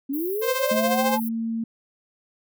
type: linear sweep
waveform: sine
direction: up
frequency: 261.6 to 874 Hz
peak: -24 dBFS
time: 0.09-1.2 s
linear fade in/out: 10 ms
type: high-pass noise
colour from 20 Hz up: white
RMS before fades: -35 dBFS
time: 0.13-1.29 s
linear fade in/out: 10 ms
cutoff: 11000 Hz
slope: 96 dB/octave
type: tone with tremolo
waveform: sawtooth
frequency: 523.3 Hz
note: C5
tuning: in tune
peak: -16 dBFS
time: 0.41-1.19 s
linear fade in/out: 50 ms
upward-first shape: sine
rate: 14 Hz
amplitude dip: 60%
type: tone with pitch glide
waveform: sine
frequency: 220 to 227 Hz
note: A3 to A#3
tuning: 0 to -46 cents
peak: -24 dBFS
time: 0.71-1.64 s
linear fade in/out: 5 ms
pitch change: +54 cents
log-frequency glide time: 0.82-1.14 s
effects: none